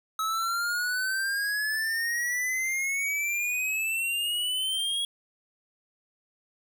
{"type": "exponential sweep", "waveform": "square", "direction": "up", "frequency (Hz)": [1286, 3322], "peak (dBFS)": -27, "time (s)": [0.19, 5.05], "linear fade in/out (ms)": 2, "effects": []}